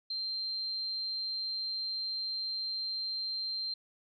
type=tone; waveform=sine; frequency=4153 Hz; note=C8; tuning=14 cents flat; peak=-33 dBFS; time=0.1-3.74 s; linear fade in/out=5 ms; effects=none